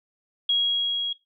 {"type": "tone with level ramp", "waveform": "sine", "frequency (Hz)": 3300, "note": "G#7", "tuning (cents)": -12, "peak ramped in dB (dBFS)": [-18, -25], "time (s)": [0.49, 1.13], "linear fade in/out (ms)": 5, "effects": ["noise-tail reverb RT60 0.2 s tail -19 dB re dry"]}